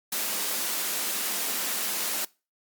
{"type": "high-pass noise", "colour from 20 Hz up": "white", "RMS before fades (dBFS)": -29, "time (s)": [0.12, 2.25], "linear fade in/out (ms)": 5, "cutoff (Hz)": 180, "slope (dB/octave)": 96, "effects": ["noise-tail reverb RT60 0.3 s tail -23 dB re dry", "Opus 48 kbps"]}